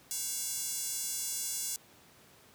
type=tone with high-pass filter; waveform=square; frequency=311.1 Hz; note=D#4; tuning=in tune; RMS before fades=-36 dBFS; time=0.11-1.76 s; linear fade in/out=0 ms; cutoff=7100 Hz; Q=1.6; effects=pink hiss -59 dBFS RMS until 2.54 s + high-pass 100 Hz 12 dB/octave